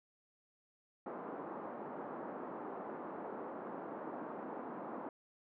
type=band-pass noise; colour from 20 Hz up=pink; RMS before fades=-45 dBFS; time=1.06-5.09 s; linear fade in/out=2 ms; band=230 to 1200 Hz; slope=24 dB/octave; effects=none